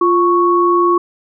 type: tone pair together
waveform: sine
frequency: 349.2 / 1108.7 Hz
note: F4 / C#6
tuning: 0 / 0 cents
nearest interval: octave + minor sixth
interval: 2000 cents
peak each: -12 dBFS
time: 0.01-0.98 s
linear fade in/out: 5 ms
effects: none